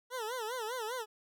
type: tone with vibrato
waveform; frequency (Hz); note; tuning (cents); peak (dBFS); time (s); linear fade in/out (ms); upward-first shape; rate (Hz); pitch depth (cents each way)
20% pulse; 469.8; A#4; +13; -31; 0.1-1.06; 50; sine; 5; 170
effects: none